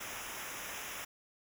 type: noise with comb filter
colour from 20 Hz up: pink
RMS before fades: -43 dBFS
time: 0-1.05 s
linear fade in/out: 10 ms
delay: 0.23 ms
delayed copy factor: -0.85
effects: none